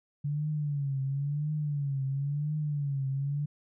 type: tone with vibrato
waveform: sine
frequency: 143.3 Hz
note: D3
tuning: 42 cents flat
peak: -28 dBFS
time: 0.24-3.46 s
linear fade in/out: 10 ms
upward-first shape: triangle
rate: 0.97 Hz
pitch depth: 120 cents each way
effects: none

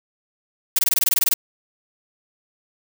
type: noise bursts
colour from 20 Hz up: blue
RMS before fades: -17 dBFS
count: 12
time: 0.76-1.339 s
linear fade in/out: 5 ms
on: 29 ms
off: 21 ms
effects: none

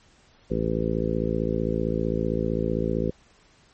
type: harmonic tone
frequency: 55.5 Hz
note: A1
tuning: 16 cents sharp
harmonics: 1 / 2 / 3 / 4 / 5 / 6 / 7 / 8 / 9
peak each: -32 / -33 / -29 / -30 / -33 / -33 / -30 / -33 / -31 dBFS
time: 0.5-3.11 s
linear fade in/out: 10 ms
effects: pink hiss -58 dBFS RMS until 3.73 s + MP3 32 kbps

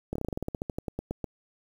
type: slowing click train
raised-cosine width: 2 ms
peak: -18 dBFS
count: 18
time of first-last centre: 0.13-1.243 s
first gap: 25 ms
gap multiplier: 1.11
effects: 8-bit

